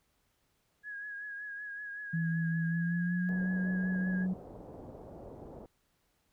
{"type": "tone with vibrato", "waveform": "sine", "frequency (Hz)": 1661.2, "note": "G#6", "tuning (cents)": 0, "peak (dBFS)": -39, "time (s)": [0.83, 4.27], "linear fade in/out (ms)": 50, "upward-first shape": "triangle", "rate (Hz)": 5.3, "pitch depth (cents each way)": 44}
{"type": "tone with pitch glide", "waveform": "sine", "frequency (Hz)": [164.81, 184.99], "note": ["E3", "F#3"], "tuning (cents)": [0, 0], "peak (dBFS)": -29, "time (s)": [2.13, 4.34], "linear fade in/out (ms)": 10, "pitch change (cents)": 200, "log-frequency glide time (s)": [2.63, 3.43]}
{"type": "low-pass noise", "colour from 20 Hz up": "white", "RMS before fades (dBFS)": -48, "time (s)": [3.29, 5.66], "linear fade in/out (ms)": 0, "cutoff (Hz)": 650, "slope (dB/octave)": 24}
{"effects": ["pink hiss -75 dBFS RMS until 6.32 s"]}